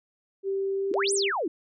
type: tone with pitch glide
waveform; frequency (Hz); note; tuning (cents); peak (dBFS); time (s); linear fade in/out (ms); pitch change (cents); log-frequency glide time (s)
sine; 390.1 to 395.3; G4 to G4; -8 to +15; -25; 0.43-1.32; 50; +23; 0.75-1
type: exponential two-way sweep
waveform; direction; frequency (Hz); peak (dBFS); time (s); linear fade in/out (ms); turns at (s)
sine; up then down; 284.9 to 9956 to 284.9; -25; 0.91-1.48; 5; 1.13
type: click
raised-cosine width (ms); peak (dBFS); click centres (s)
0.2; -26; 0.94
effects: none